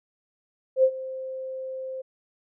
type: tone with ADSR envelope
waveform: sine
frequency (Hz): 523.3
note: C5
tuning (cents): 0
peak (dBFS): -13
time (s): 0.76-2.02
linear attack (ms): 75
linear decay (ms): 67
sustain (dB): -18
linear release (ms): 13
effects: none